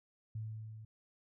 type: tone with level ramp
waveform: sine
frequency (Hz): 109.5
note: A2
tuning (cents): -8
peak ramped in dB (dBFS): -37 to -48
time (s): 0.35-0.85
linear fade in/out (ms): 5
effects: none